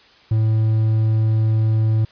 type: tone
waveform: triangle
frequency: 110 Hz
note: A2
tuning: in tune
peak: -12 dBFS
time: 0.31-2.05 s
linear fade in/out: 5 ms
effects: white hiss -50 dBFS RMS until 2.11 s + resampled to 11025 Hz